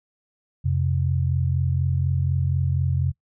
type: tone pair together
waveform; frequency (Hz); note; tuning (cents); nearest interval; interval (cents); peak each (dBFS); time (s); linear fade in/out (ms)
sine; 88.5 / 132.6; F2 / C3; +23 / +23; perfect fifth; 700; -22; 0.64-3.12; 20
effects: noise-tail reverb RT60 0.1 s tail -21 dB re dry